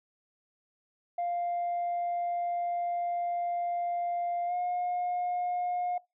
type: tone with pitch glide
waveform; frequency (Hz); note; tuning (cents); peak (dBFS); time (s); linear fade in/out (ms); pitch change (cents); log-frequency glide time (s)
sine; 698.5 to 714.8; F5 to F5; 0 to +40; -27; 1.18-5.98; 5; +40; 4.47-4.53
effects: noise-tail reverb RT60 0.2 s tail -22 dB re dry + tanh soft clip ceiling -26 dBFS